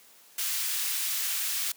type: high-pass noise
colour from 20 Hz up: white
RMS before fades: -30 dBFS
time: 0.38-1.72 s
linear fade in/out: 5 ms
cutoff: 1700 Hz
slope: 12 dB/octave
effects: white hiss -56 dBFS RMS until 1.76 s + high-pass 200 Hz 12 dB/octave